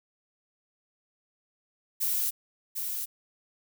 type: noise with echo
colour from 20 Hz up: violet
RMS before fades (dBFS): -28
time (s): 2-2.31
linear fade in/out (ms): 20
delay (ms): 750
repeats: 1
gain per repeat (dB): -5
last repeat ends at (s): 3.06
effects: none